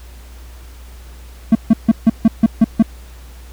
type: tone bursts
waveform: triangle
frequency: 224.1 Hz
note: A3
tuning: 32 cents sharp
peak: -3 dBFS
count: 8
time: 1.52-2.826 s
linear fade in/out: 5 ms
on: 32 ms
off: 150 ms
effects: added 60 Hz sine -34 dBFS peak until 3.52 s + pink hiss -45 dBFS RMS until 3.52 s